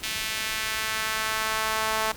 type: tone with high-pass filter sweep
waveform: sawtooth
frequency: 219.1 Hz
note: A3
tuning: 7 cents flat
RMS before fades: -28 dBFS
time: 0.03-2.12 s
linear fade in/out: 5 ms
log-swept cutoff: 2600 to 850 Hz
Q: 1.2
effects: pink hiss -43 dBFS RMS until 2.16 s